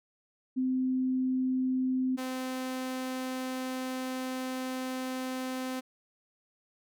sine / sawtooth tone pair in turn, 258 / 258 Hz, C4 / C4, -24 / -24 cents, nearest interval unison, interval 0 cents, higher neither, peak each -26 / -29 dBFS, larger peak first, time 0.56-2.17 / 2.17-5.81 s, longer second, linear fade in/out 20 ms, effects none

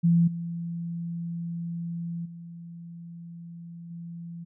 sine tone with level steps, 169.5 Hz, E3, 49 cents sharp, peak -17 / -30 / -39 / -36 dBFS, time 0.03-4.45 s, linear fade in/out 20 ms, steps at 0.27 / 2.25 / 3.9 s, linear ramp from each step 10 ms, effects none

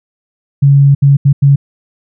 sine tone bursts at uneven times, 140 Hz, C#3, 18 cents sharp, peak -3 dBFS, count 4, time 0.62-0.95 / 1.02-1.17 / 1.25-1.33 / 1.42-1.56 s, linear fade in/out 10 ms, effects none

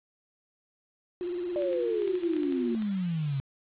sine tone with vibrato, 353.4 Hz, F4, 21 cents sharp, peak -30 dBFS, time 1.21-2.75 s, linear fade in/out 0 ms, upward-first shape sine, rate 18 Hz, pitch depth 47 cents each way
sine exponential sweep, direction down, 599 to 133.1 Hz, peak -27 dBFS, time 1.56-3.4 s, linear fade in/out 0 ms
clicks, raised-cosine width 0.2 ms, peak -26 dBFS, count 11, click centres 1.621 / 1.73 / 2.02 / 2.077 / 2.154 / 2.235 / 2.335 / 2.366 / 2.433 / 2.524 / 2.822 s
effects resampled to 8000 Hz + 8-bit

